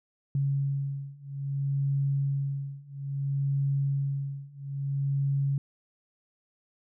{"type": "beating tone pair", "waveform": "sine", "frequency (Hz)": [138.59, 139.19], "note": ["C#3", "C#3"], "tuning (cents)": [0, 7], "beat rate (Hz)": 0.6, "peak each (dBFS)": [-30, -29], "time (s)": [0.35, 5.58], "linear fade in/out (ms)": 2, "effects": []}